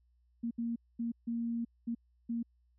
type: tone bursts at uneven times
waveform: sine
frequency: 233.1 Hz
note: A#3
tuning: in tune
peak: -32 dBFS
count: 6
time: 0.43-0.51 / 0.58-0.76 / 0.99-1.12 / 1.27-1.65 / 1.87-1.95 / 2.29-2.43 s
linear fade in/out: 10 ms
effects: added 60 Hz sine -67 dBFS peak until 2.78 s